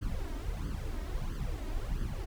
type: noise with flanger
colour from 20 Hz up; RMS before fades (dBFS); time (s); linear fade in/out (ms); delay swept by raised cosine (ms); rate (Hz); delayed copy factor
brown; -35; 0.01-2.26; 20; 0.63 to 3.23; 1.5; +0.8
effects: none